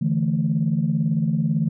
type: chord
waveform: sine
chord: D suspended second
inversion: none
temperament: equal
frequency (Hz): 146.83 / 164.81 / 220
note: D3 / E3 / A3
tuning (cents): 0 / 0 / 0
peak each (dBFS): -23 / -21 / -23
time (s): 0.01-1.69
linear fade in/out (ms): 10
effects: tanh soft clip ceiling -10 dBFS